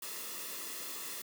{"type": "noise with comb filter", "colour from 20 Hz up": "white", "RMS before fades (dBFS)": -42, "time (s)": [0.02, 1.22], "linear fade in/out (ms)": 5, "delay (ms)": 1.3, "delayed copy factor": -0.6, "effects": ["high-pass 200 Hz 12 dB/octave"]}